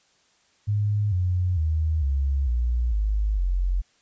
sine tone with pitch steps, 103.83 / 90.39 / 78.69 / 68.5 / 59.63 / 51.91 / 45.19 Hz, G#2 / F#2 / D#2 / C#2 / A#1 / G#1 / F#1, 0 / -40 / +20 / -20 / +40 / 0 / -40 cents, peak -20 dBFS, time 0.67-3.82 s, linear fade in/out 20 ms, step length 450 ms, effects white hiss -63 dBFS RMS until 4.01 s + resampled to 16000 Hz

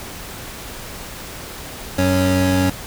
25% pulse tone pair together, 92.5 / 277.2 Hz, F#2 / C#4, 0 / 0 cents, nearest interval octave + perfect fifth, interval 1900 cents, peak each -14 dBFS, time 1.98-2.7 s, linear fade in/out 5 ms, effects pink hiss -33 dBFS RMS until 2.86 s

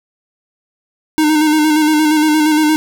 square tone with vibrato, 307.1 Hz, D#4, 23 cents flat, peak -10 dBFS, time 1.18-2.76 s, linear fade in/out 0 ms, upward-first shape square, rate 8.6 Hz, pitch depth 29 cents each way, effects none

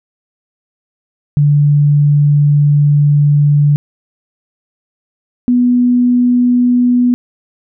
sine tone pair in turn, 145.9 / 245.7 Hz, D3 / B3, -11 / -9 cents, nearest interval major sixth, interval 902 cents, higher second, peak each -6 / -7 dBFS, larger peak first, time 1.37-3.76 / 5.48-7.14 s, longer first, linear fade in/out 0 ms, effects none

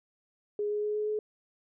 sine tone with pitch steps, 415.3 / 417.9 / 420.6 / 423.3 / 426 Hz, G#4 / G#4 / G#4 / G#4 / G#4, 0 / +11 / +22 / +33 / +44 cents, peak -28 dBFS, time 0.59-1.19 s, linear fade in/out 2 ms, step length 120 ms, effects none

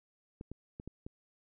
clicks, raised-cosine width 3 ms, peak -30 dBFS, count 5, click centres 0.411 / 0.516 / 0.799 / 0.876 / 1.065 s, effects none

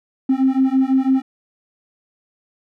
triangle beating tone pair, 261.5 / 267.5 Hz, C4 / C4, -1 / +38 cents, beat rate 6 Hz, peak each -13 dBFS, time 0.29-1.22 s, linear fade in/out 10 ms, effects tanh soft clip ceiling -9 dBFS

